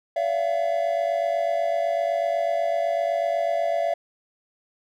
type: tone cluster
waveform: triangle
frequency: 572 / 673 / 721 Hz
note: D5 / E5 / F#5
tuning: -46 / +36 / -45 cents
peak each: -25 / -21 / -29 dBFS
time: 0.16-3.94 s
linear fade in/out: 5 ms
effects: none